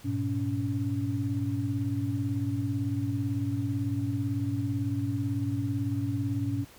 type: tone cluster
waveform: sine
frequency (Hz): 102.6 / 120.6 / 281.4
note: G#2 / B2 / C#4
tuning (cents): -21 / -41 / +26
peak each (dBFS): -31 / -32 / -31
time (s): 0.04-6.65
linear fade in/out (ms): 20
effects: pink hiss -53 dBFS RMS until 6.78 s